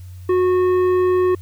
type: tone with tanh clipping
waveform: sine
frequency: 365.4 Hz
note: F#4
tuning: 22 cents flat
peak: -15 dBFS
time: 0.29-1.35 s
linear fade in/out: 5 ms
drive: 10 dB
effects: added 91 Hz sine -33 dBFS peak until 1.41 s + white hiss -54 dBFS RMS until 1.41 s